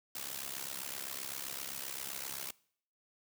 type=noise with amplitude modulation; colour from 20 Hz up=white; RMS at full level=-38 dBFS; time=0.15-2.51 s; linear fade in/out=5 ms; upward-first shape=sine; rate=67.7 Hz; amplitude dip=85%; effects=noise-tail reverb RT60 0.6 s tail -23 dB re dry + high-pass 100 Hz 12 dB/octave